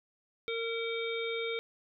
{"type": "harmonic tone", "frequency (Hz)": 458.7, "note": "A#4", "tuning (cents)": -28, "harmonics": [1, 3, 5, 7, 8], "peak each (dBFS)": [-34, -44, -38, -47, -41], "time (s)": [0.48, 1.59], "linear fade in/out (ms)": 0, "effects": []}